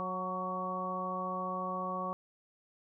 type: harmonic tone with a mistuned harmonic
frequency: 183.8 Hz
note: F#3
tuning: 11 cents flat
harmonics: 1 / 2 / 3 / 4 / 5 / 6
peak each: -41 / -46 / -41 / -43 / -46 / -36 dBFS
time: 0-2.13 s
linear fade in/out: 0 ms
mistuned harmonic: 6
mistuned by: +29 cents
effects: none